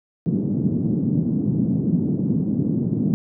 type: band-pass noise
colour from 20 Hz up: white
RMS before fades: -21 dBFS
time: 0.26-3.14 s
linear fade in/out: 0 ms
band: 140 to 240 Hz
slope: 24 dB/octave
effects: none